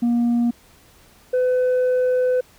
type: tone pair in turn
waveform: sine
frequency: 237.6 / 504.5 Hz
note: A#3 / B4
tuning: +33 / +37 cents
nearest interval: octave + minor second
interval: 1304 cents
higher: second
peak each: -13 dBFS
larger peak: neither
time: 0.02-0.51 / 1.33-2.41 s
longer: second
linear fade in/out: 10 ms
effects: tanh soft clip ceiling -15 dBFS + pink hiss -52 dBFS RMS until 2.58 s